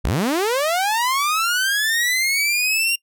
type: linear sweep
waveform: sawtooth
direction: up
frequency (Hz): 31.8 to 2794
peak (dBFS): -14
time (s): 0.04-2.96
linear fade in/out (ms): 10
effects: noise-tail reverb RT60 0.1 s tail -26 dB re dry